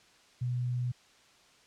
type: tone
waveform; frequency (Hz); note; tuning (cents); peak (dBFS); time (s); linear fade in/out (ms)
sine; 123.47; B2; 0; -29; 0.41-0.92; 10
effects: white hiss -61 dBFS RMS until 1.66 s + low-pass 6000 Hz 12 dB/octave